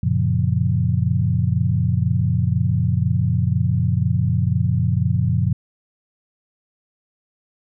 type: chord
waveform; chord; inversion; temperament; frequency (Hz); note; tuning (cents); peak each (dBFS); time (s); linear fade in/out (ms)
sine; Gb major seventh; none; equal; 92.5 / 116.54 / 138.59 / 174.61; Gb2 / Bb2 / Db3 / F3; 0 / 0 / 0 / 0; -21 / -20 / -22 / -23; 0.03-5.53; 5
effects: none